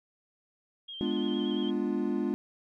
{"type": "tone with vibrato", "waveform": "sine", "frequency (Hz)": 3200, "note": "G7", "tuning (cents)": 35, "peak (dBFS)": -39, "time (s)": [0.88, 1.71], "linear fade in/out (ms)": 10, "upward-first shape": "square", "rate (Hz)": 8.7, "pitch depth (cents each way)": 30}
{"type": "chord", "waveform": "triangle", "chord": "G# diminished seventh", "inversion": "none", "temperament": "equal", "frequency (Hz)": [207.7, 246.9, 293.7, 349.2], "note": ["G#3", "B3", "D4", "F4"], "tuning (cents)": [0, 0, 0, 0], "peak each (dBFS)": -31, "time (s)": [1.01, 2.34], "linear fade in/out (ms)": 0}
{"effects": []}